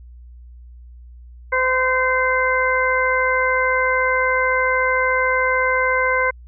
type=harmonic tone with a mistuned harmonic; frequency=513 Hz; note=C5; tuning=34 cents flat; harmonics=1 / 2 / 3 / 4; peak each=-21 / -21 / -21 / -21 dBFS; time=1.52-6.31 s; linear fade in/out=10 ms; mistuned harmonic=4; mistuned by=+19 cents; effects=added 60 Hz sine -38 dBFS peak until 6.47 s